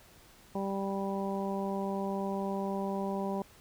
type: harmonic tone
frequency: 196 Hz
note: G3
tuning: in tune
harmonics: 1 / 2 / 3 / 4 / 5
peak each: -34 / -37 / -39 / -40 / -41 dBFS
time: 0.55-3.42 s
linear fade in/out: 2 ms
effects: pink hiss -58 dBFS RMS until 3.6 s